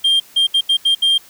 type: tone bursts at uneven times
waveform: sine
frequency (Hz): 3192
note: G7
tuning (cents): +31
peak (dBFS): -8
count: 6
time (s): 0.04-0.2 / 0.36-0.47 / 0.54-0.61 / 0.69-0.77 / 0.85-0.95 / 1.02-1.18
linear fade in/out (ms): 10
effects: tanh soft clip ceiling -10 dBFS + white hiss -45 dBFS RMS until 1.29 s